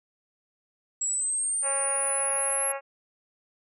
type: linear sweep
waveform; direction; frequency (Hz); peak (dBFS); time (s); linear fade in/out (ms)
sine; up; 7650 to 11230; -25; 1.01-2.72; 5
type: harmonic tone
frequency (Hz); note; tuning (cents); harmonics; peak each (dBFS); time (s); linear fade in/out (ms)
274.8; C#4; -15; 2 / 3 / 4 / 5 / 6 / 7 / 8 / 9 / 10; -33 / -37 / -39 / -41 / -43 / -44 / -45 / -46 / -47; 1.62-2.81; 50
effects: none